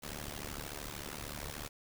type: noise with amplitude modulation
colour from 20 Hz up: pink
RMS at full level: -39 dBFS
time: 0.02-1.69 s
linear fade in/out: 20 ms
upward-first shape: sine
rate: 73.2 Hz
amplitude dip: 95%
effects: none